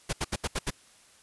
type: noise bursts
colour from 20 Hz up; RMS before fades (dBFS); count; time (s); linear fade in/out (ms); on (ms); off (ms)
pink; -29; 6; 0.09-0.706; 10; 41; 74
effects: white hiss -58 dBFS RMS until 1.22 s + resampled to 24000 Hz